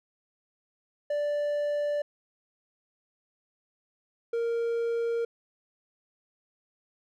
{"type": "tone pair in turn", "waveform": "triangle", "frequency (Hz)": [586, 465.2], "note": ["D5", "A#4"], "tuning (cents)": [-4, -4], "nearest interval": "major third", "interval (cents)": 400, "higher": "first", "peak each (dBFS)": -24, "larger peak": "neither", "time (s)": [[1.1, 2.02], [4.33, 5.25]], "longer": "neither", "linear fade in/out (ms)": 5, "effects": []}